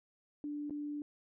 sine tone with dropouts, 293.7 Hz, D4, in tune, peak -37 dBFS, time 0.44-1.02 s, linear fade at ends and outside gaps 1 ms, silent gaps 0.697-0.707 s, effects none

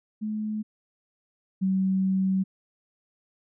sine tone pair in turn, 214.2 / 190.12 Hz, A3 / F#3, -46 / +47 cents, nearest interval major second, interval 207 cents, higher first, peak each -27 / -21 dBFS, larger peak second, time 0.21-0.63 / 1.61-2.44 s, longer second, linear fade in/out 20 ms, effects none

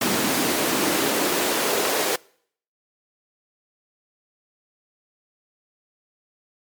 pink noise with high-pass filter sweep, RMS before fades -22 dBFS, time 0.01-2.16 s, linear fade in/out 5 ms, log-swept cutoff 220 to 450 Hz, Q 1.9, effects noise-tail reverb RT60 0.6 s tail -25 dB re dry + MP3 96 kbps

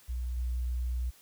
sine tone with level steps, 61.2 Hz, B1, 15 cents flat, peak -31 / -29 dBFS, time 0.08-1.11 s, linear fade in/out 20 ms, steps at 0.37 s, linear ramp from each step 5 ms, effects white hiss -59 dBFS RMS until 1.21 s

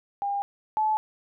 sine tone pair in turn, 804 / 863.8 Hz, G5 / A5, +44 / -32 cents, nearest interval minor second, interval 124 cents, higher second, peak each -25 / -21 dBFS, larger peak second, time 0.22-0.42 / 0.77-0.97 s, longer neither, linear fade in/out 0 ms, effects none

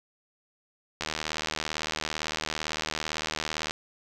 click train, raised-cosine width 0.2 ms, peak -12 dBFS, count 211, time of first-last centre 1.01-3.709 s, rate 77.8 Hz, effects none

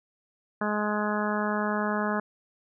harmonic tone, 210 Hz, G#3, 19 cents sharp, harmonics 1 / 2 / 3 / 4 / 5 / 6 / 7 / 8, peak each -29 / -34 / -33 / -35 / -34 / -35 / -36 / -36 dBFS, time 0.61-2.2 s, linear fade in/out 5 ms, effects none

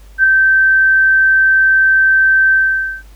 sine tone with ADSR envelope, 1553 Hz, G6, 17 cents flat, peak -4 dBFS, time 0.18-3.03 s, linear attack 57 ms, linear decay 3 ms, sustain -3 dB, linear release 500 ms, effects added 50 Hz sine -36 dBFS peak until 3.15 s + pink hiss -49 dBFS RMS until 3.15 s

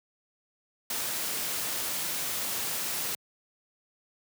white noise, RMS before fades -32 dBFS, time 0.9-3.15 s, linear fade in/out 2 ms, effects high-pass 100 Hz 12 dB/octave

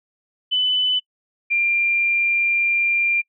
sine tone pair in turn, 3005 / 2385 Hz, F#7 / D7, +26 / +26 cents, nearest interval major third, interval 400 cents, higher first, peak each -16 dBFS, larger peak neither, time 0.51-1 / 1.5-3.22 s, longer second, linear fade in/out 20 ms, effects noise-tail reverb RT60 0.1 s tail -26 dB re dry

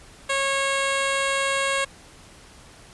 10% pulse tone, 547 Hz, C#5, 23 cents flat, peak -13 dBFS, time 0.29-1.85 s, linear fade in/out 10 ms, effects pink hiss -48 dBFS RMS until 2.93 s + resampled to 24000 Hz

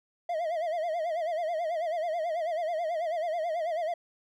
triangle tone with vibrato, 660 Hz, E5, 2 cents sharp, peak -26 dBFS, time 0.29-3.94 s, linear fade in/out 5 ms, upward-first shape sine, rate 9.2 Hz, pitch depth 120 cents each way, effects none

